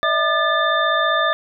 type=tone cluster; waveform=sine; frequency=594 / 649 / 1206 / 1742 / 3591 Hz; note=D5 / E5 / D6 / A6 / A7; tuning=+20 / -27 / +46 / -18 / +35 cents; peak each=-26 / -22 / -19 / -21 / -25 dBFS; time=0.03-1.33 s; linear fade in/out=0 ms; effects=none